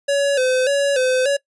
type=tone with vibrato; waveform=square; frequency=537 Hz; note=C5; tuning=45 cents sharp; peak=-16 dBFS; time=0.08-1.37 s; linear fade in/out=10 ms; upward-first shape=square; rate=1.7 Hz; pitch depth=83 cents each way; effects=noise-tail reverb RT60 0.1 s tail -22 dB re dry + resampled to 24000 Hz